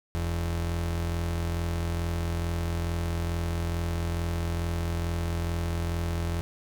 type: tone pair together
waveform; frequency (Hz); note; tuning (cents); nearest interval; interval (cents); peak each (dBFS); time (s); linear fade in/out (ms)
35% pulse; 42.3 / 84.6; E1 / E2; +45 / +45; octave; 1200; -33 / -27; 0.15-6.41; 0
effects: none